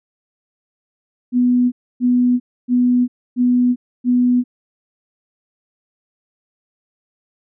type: tone bursts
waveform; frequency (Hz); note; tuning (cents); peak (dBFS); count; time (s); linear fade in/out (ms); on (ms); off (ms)
sine; 246.9; B3; 0; -11; 5; 1.32-4.44; 50; 400; 280
effects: none